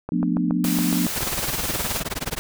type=click train; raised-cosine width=1 ms; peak=-15 dBFS; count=9; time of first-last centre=0.09-1.207 s; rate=7.16 Hz
type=chord; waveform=sine; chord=B half-diminished seventh; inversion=second; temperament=just; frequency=177.8 / 222.2 / 246.9 / 296.3 Hz; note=F3 / A3 / B3 / D4; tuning=+31 / +17 / 0 / +15 cents; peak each=-23 / -28 / -24 / -25 dBFS; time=0.12-1.07 s; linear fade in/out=2 ms
type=noise; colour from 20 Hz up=white; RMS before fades=-28 dBFS; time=0.64-2 s; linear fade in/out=2 ms
type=noise with tremolo; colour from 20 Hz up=pink; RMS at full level=-25 dBFS; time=1.16-2.39 s; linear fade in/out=0 ms; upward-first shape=sine; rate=19 Hz; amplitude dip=100%
effects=none